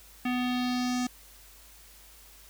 square tone with low-pass filter sweep, 248.7 Hz, B3, 12 cents sharp, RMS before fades -29 dBFS, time 0.25-1.07 s, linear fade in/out 5 ms, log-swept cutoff 2600 to 7000 Hz, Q 2.5, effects added 50 Hz sine -56 dBFS peak until 2.49 s + white hiss -54 dBFS RMS until 2.49 s

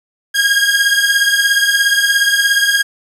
sawtooth beating tone pair, 1621 / 1638 Hz, G#6 / G#6, -42 / -24 cents, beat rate 17 Hz, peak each -10 dBFS, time 0.34-2.83 s, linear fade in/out 20 ms, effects low-pass 12000 Hz 12 dB/octave + 7-bit

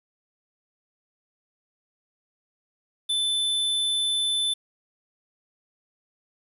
square tone, 3520 Hz, A7, in tune, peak -23 dBFS, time 3.09-4.54 s, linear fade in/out 10 ms, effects resampled to 32000 Hz + 9-bit

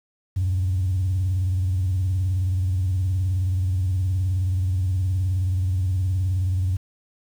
sine tone with vibrato, 92.5 Hz, F#2, in tune, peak -18 dBFS, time 0.36-6.77 s, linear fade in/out 10 ms, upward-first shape square, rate 19 Hz, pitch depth 83 cents each way, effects tanh soft clip ceiling -16 dBFS + 8-bit

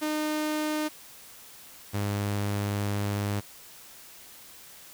sawtooth tone pair in turn, 305.5 / 101.95 Hz, D#4 / G#2, -32 / -32 cents, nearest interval octave + perfect fifth, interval 1900 cents, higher first, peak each -23 dBFS, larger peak neither, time 0.01-0.89 / 1.93-3.41 s, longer second, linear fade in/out 20 ms, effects white hiss -49 dBFS RMS until 4.93 s

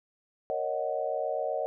sine chord, D# minor seventh, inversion second, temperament equal with one note detuned, 466.2 / 554.4 / 622.3 / 743 Hz, A#4 / C#5 / D#5 / F#5, 0 / 0 / 0 / +7 cents, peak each -36 / -33 / -32 / -35 dBFS, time 0.5-1.66 s, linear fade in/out 0 ms, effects none

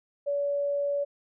sine tone, 570 Hz, C#5, 48 cents sharp, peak -25 dBFS, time 0.26-1.05 s, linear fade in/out 20 ms, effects none

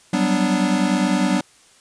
square chord, G major seventh, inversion third, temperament equal with one note detuned, 186.07 / 196 / 246.9 / 293.7 Hz, F#3 / G3 / B3 / D4, +10 / 0 / 0 / 0 cents, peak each -23 dBFS, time 0.13-1.41 s, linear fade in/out 5 ms, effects white hiss -52 dBFS RMS until 1.8 s + resampled to 22050 Hz

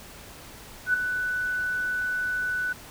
sine tone with ADSR envelope, 1490 Hz, F#6, 12 cents sharp, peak -17 dBFS, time 0.86-2.73 s, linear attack 79 ms, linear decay 6 ms, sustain -8 dB, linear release 7 ms, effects pink hiss -45 dBFS RMS until 2.9 s

